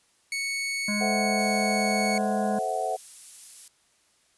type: tone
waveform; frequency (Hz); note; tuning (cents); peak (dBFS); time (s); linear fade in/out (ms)
sawtooth; 2217; C#7; 0; -24; 0.32-2.18; 2
type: harmonic tone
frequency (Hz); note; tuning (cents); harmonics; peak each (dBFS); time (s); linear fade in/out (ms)
207.7; G#3; 0; 1 / 3 / 5 / 7 / 8; -27 / -37 / -41 / -44 / -45; 0.88-2.59; 5
type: chord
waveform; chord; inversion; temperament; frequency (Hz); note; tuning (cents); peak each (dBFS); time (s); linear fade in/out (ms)
sine; F# half-diminished seventh; first; equal with one note detuned; 440 / 523.3 / 659.3 / 746; A4 / C5 / E5 / F#5; 0 / 0 / 0 / +14; -34 / -34 / -31 / -28; 1-2.97; 20
type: noise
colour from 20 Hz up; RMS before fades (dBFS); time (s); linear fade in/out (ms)
violet; -40; 1.39-3.68; 2
effects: white hiss -65 dBFS RMS until 4.37 s + resampled to 24000 Hz